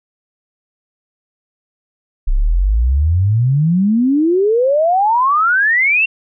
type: exponential sweep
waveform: sine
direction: up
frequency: 30.72 to 2764 Hz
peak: -10 dBFS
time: 2.27-6.06 s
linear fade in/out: 10 ms
effects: none